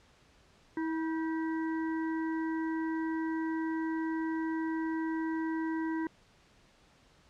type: harmonic tone with a mistuned harmonic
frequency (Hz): 322.4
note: E4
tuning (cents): -38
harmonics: 1 / 3 / 5 / 6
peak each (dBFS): -31 / -41 / -45 / -47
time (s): 0.77-6.07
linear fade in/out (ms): 2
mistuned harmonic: 5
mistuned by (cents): -51
effects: pink hiss -63 dBFS RMS until 7.29 s + low-pass 6000 Hz 12 dB/octave